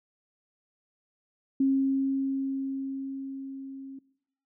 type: tone with level ramp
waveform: sine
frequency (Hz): 270.1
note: C#4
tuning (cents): -45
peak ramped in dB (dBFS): -20 to -39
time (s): 1.6-3.99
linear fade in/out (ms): 5
effects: noise-tail reverb RT60 0.7 s tail -21 dB re dry